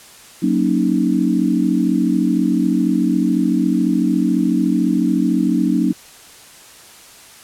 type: chord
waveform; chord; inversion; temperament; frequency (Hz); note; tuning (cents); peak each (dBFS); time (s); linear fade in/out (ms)
sine; D# minor seventh; first; equal; 185 / 233.1 / 277.2 / 311.1; F#3 / A#3 / C#4 / D#4; 0 / 0 / 0 / 0; -19; 0.42-5.93; 10
effects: white hiss -42 dBFS RMS until 7.43 s + low-pass 11000 Hz 12 dB/octave